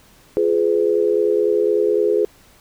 sine chord, F diminished, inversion none, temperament just, 349.2 / 419.1 / 502.9 Hz, F4 / Ab4 / Cb5, 0 / +16 / +31 cents, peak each -21 / -16 / -21 dBFS, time 0.37-2.25 s, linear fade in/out 0 ms, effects pink hiss -51 dBFS RMS until 2.6 s

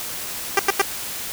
10% pulse tone bursts, 394 Hz, G4, 9 cents sharp, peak -5 dBFS, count 3, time 0.57-0.816 s, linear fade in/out 2 ms, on 22 ms, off 90 ms, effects white hiss -30 dBFS RMS until 1.32 s

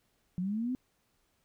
sine linear sweep, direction up, 173.4 to 261.6 Hz, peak -30 dBFS, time 0.38-0.75 s, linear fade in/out 0 ms, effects pink hiss -74 dBFS RMS until 1.44 s

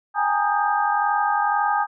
sine tone cluster, 790 / 832 / 924 / 1238 / 1587 Hz, G5 / G#5 / A#5 / D#6 / G6, +13 / +3 / -16 / -9 / +21 cents, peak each -29 / -21 / -27 / -24 / -27 dBFS, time 0.14-1.87 s, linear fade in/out 50 ms, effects none

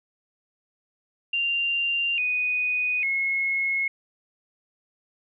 sine tone with pitch steps, 2782 / 2485 / 2172 Hz, F7 / D#7 / C#7, -7 / -3 / -36 cents, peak -22 dBFS, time 1.33-3.88 s, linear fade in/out 5 ms, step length 850 ms, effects none

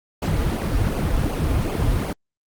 brown noise with flanger, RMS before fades -21 dBFS, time 0.22-2.13 s, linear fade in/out 5 ms, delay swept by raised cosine 0.53 to 5.43 ms, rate 2.7 Hz, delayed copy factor -0.75, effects Opus 48 kbps

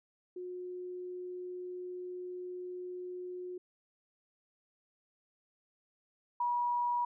sine tone pair in turn, 361.5 / 965.1 Hz, F#4 / B5, -40 / -40 cents, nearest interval octave + perfect fourth, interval 1700 cents, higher second, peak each -39 / -29 dBFS, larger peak second, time 0.36-3.58 / 6.4-7.05 s, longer first, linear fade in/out 5 ms, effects none

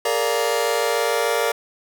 sawtooth chord, Bb dominant seventh, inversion third, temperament just, 419.5 / 466.2 / 582.7 / 699.2 Hz, Ab4 / Bb4 / D5 / F5, +17 / 0 / -14 / +2 cents, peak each -23 / -18 / -20 / -23 dBFS, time 0.05-1.52 s, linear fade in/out 5 ms, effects none

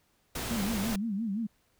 pink noise, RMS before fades -35 dBFS, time 0.35-0.96 s, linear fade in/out 5 ms
sine tone with vibrato, 211.8 Hz, G#3, 34 cents sharp, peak -29 dBFS, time 0.5-1.47 s, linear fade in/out 10 ms, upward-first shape sine, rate 5.8 Hz, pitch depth 170 cents each way
effects pink hiss -70 dBFS RMS until 1.79 s

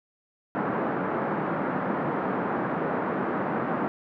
pink band-pass noise, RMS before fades -28 dBFS, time 0.55-3.88 s, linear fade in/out 0 ms, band 170 to 1500 Hz, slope 24 dB/octave, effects none

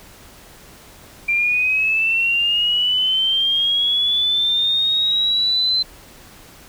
sine linear sweep, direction up, 2366 to 4088 Hz, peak -15 dBFS, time 1.28-5.83 s, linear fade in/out 10 ms, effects pink hiss -44 dBFS RMS until 6.68 s

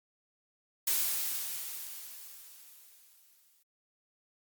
blue noise with exponential decay, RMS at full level -28 dBFS, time 0.87-3.63 s, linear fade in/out 5 ms, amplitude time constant 600 ms, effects Opus 48 kbps

